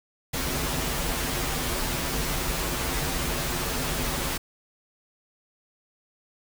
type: noise with comb filter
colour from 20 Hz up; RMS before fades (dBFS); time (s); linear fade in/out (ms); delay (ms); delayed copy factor
pink; -28; 0.33-4.38; 10; 9.8; -1
effects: none